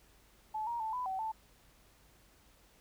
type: tone with pitch steps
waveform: sine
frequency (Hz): 865 / 942 / 880 / 998 / 761 / 881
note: A5 / A#5 / A5 / B5 / F#5 / A5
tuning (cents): -30 / +18 / 0 / +18 / +48 / +2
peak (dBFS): -34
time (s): 0.54-1.32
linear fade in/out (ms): 10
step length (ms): 130
effects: added 50 Hz sine -67 dBFS peak until 2.8 s + pink hiss -65 dBFS RMS until 2.8 s